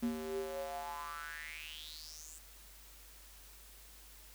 square tone with high-pass filter sweep, 78.1 Hz, D#2, 7 cents sharp, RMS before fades -43 dBFS, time 0.02-2.39 s, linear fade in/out 10 ms, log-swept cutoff 230 to 8100 Hz, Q 6.7, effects added 50 Hz sine -58 dBFS peak until 4.34 s + white hiss -58 dBFS RMS until 4.34 s

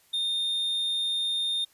triangle tone, 3646 Hz, A#7, 39 cents flat, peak -24 dBFS, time 0.13-1.65 s, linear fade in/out 10 ms, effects white hiss -62 dBFS RMS until 1.73 s + resampled to 32000 Hz

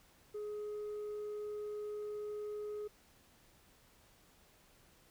sine tone with tanh clipping, 419.4 Hz, G#4, 17 cents sharp, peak -40 dBFS, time 0.34-2.88 s, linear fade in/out 10 ms, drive 2 dB, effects pink hiss -66 dBFS RMS until 5.1 s

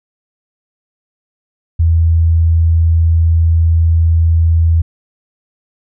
sine tone, 82.41 Hz, E2, in tune, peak -7 dBFS, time 1.79-4.82 s, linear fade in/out 10 ms, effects none

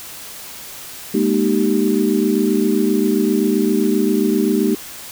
sine tone cluster, 208.4 / 236 / 309.3 / 387.5 Hz, G#3 / A#3 / D#4 / G4, +6 / +22 / -10 / -20 cents, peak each -19 dBFS, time 1.14-4.75 s, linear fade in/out 5 ms, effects white hiss -34 dBFS RMS until 5.11 s

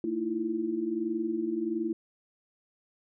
sine tone cluster, 225.7 / 316 / 337.4 Hz, A3 / D#4 / E4, +44 / +27 / +40 cents, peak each -35 / -34 / -30 dBFS, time 0.04-1.93 s, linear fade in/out 2 ms, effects none

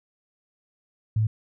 sine tone, 109 Hz, A2, 16 cents flat, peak -19 dBFS, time 1.16-1.27 s, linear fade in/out 5 ms, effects none

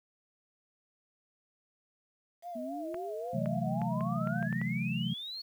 sine tone with vibrato, 664 Hz, E5, 12 cents sharp, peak -38 dBFS, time 2.42-4.49 s, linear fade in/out 50 ms, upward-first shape sine, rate 3.7 Hz, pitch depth 110 cents each way
sine exponential sweep, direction up, 234.5 to 4423 Hz, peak -38 dBFS, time 2.55-5.42 s, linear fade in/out 10 ms
clicks, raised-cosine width 0.5 ms, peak -28 dBFS, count 8, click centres 2.944 / 3.459 / 3.817 / 4.008 / 4.273 / 4.427 / 4.527 / 4.615 s
sine chord, F# half-diminished seventh, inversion second, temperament equal, 130.81 / 164.81 / 185 / 220 Hz, C3 / E3 / F#3 / A3, 0 / 0 / 0 / 0 cents, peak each -36 dBFS, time 3.33-5.14 s, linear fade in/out 10 ms
effects 10-bit

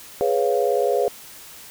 sine chord, C# dominant seventh, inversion second, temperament equal, 415.3 / 493.9 / 554.4 / 698.5 Hz, G#4 / B4 / C#5 / E#5, 0 / 0 / 0 / 0 cents, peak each -22 / -22 / -23 / -25 dBFS, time 0.21-1.08 s, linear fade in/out 0 ms, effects white hiss -42 dBFS RMS until 1.7 s

